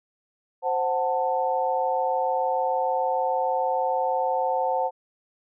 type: chord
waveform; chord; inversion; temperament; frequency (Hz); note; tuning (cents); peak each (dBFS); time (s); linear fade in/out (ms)
sine; F# diminished; second; equal with one note detuned; 523.3 / 740 / 886.6; C5 / F#5 / A5; 0 / 0 / +13; -26; 0.62-4.91; 50
effects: none